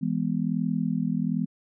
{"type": "chord", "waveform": "sine", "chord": "E major", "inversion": "none", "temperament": "just", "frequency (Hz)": [164.81, 206, 247.2], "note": ["E3", "G#3", "B3"], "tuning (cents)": [0, -14, 2], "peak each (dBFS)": -28, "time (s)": [0.01, 1.46], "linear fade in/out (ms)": 20, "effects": []}